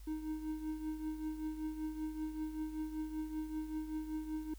triangle tone with tremolo, 311.1 Hz, D#4, in tune, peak -33 dBFS, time 0.07-4.54 s, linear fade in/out 5 ms, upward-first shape triangle, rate 5.2 Hz, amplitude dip 70%, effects added 50 Hz sine -49 dBFS peak until 4.58 s + white hiss -65 dBFS RMS until 4.58 s

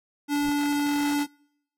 square tone, 289.6 Hz, D4, 24 cents flat, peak -23 dBFS, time 0.28-1.27 s, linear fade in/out 50 ms
brown noise with exponential growth, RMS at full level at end -32 dBFS, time 0.32-0.5 s, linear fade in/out 5 ms, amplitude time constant 39 ms
effects noise-tail reverb RT60 0.8 s tail -26 dB re dry + AAC 48 kbps

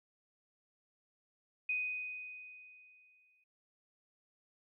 sine tone with exponential decay, 2496 Hz, D#7, 5 cents sharp, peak -31 dBFS, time 1.69-3.44 s, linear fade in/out 5 ms, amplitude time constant 380 ms, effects none

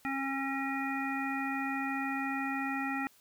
harmonic tone, 271.4 Hz, C#4, 36 cents flat, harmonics 1 / 3 / 5 / 7 / 9, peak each -35 / -38 / -40 / -38 / -41 dBFS, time 0.05-3.07 s, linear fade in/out 0 ms, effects white hiss -63 dBFS RMS until 3.2 s

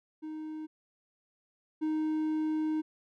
triangle tone pair in turn, 311.1 / 311.1 Hz, D#4 / D#4, 0 / 0 cents, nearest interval unison, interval 0 cents, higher neither, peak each -35 / -26 dBFS, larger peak second, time 0.22-0.67 / 1.81-2.82 s, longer second, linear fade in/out 20 ms, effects none

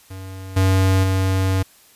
square tone with level steps, 94.9 Hz, F#2, 44 cents sharp, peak -32 / -14 / -17 dBFS, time 0.1-1.63 s, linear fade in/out 10 ms, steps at 0.56 / 1.03 s, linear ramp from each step 10 ms, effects white hiss -51 dBFS RMS until 1.95 s + resampled to 32000 Hz

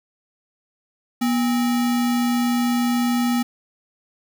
sine tone with sample-and-hold, 241.8 Hz, B3, 36 cents flat, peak -17 dBFS, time 1.21-3.43 s, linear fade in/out 10 ms, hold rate 1050 Hz, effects none

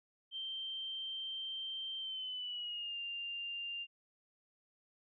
sine tone with pitch glide, 3136 to 2794 Hz, G7 to F7, 0 to 0 cents, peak -39 dBFS, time 0.31-3.87 s, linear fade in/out 50 ms, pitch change -200 cents, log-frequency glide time 1.99-2.98 s, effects none

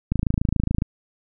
click train, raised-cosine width 5 ms, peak -8 dBFS, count 20, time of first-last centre 0.12-0.821 s, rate 27.1 Hz, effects none

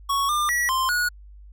square tone with pitch steps, 1111 / 1199 / 1933 / 1047 / 1455 Hz, C#6 / D6 / B6 / C6 / F#6, +4 / +36 / -38 / +1 / -29 cents, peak -21 dBFS, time 0.09-1.09 s, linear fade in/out 10 ms, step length 200 ms, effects added 50 Hz sine -42 dBFS peak until 1.52 s

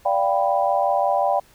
sine chord, G dominant seventh, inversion second, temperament equal with one note detuned, 583.3 / 698.5 / 784 / 987.8 Hz, D5 / F5 / G5 / B5, -12 / 0 / 0 / 0 cents, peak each -22 / -23 / -21 / -26 dBFS, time 0.05-1.4 s, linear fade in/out 10 ms, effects pink hiss -54 dBFS RMS until 1.54 s

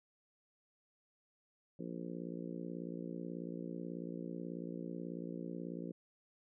harmonic tone, 58.27 Hz, A#1, in tune, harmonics 3 / 4 / 5 / 6 / 7 / 8 / 9, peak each -45 / -48 / -47 / -49 / -54 / -52 / -54 dBFS, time 1.79-5.92 s, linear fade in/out 5 ms, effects none

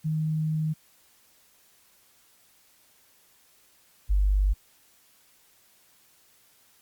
sine tone pair in turn, 156.2 / 49.2 Hz, D#3 / G1, +7 / +7 cents, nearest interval octave + minor sixth, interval 2000 cents, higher first, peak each -24 / -19 dBFS, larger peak second, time 0.04-0.74 / 4.09-4.54 s, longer first, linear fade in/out 20 ms, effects white hiss -61 dBFS RMS until 6.81 s + Opus 48 kbps

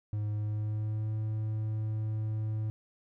triangle tone with pitch glide, 105.3 to 108.51 Hz, G#2 to A2, +24 to -24 cents, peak -28 dBFS, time 0.13-2.7 s, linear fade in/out 0 ms, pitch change +52 cents, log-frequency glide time 0.31-1.14 s, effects none

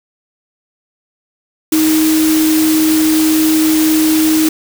sine tone in noise, 314 Hz, D#4, 16 cents sharp, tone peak -9 dBFS, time 1.72-4.49 s, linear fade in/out 5 ms, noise white, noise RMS -19 dBFS, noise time 1.72-4.49 s, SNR +7 dB, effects none

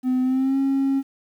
triangle tone with pitch glide, 255.1 to 271.8 Hz, C4 to C#4, -44 to -34 cents, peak -15 dBFS, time 0.03-1.03 s, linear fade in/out 50 ms, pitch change +110 cents, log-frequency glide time 0.22-0.58 s, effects tanh soft clip ceiling -13 dBFS + 9-bit

